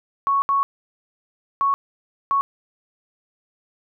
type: tone bursts at uneven times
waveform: sine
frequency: 1108.7 Hz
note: C#6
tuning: in tune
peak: -16 dBFS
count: 4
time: 0.27-0.42 / 0.49-0.63 / 1.61-1.74 / 2.31-2.41 s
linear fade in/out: 0 ms
effects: none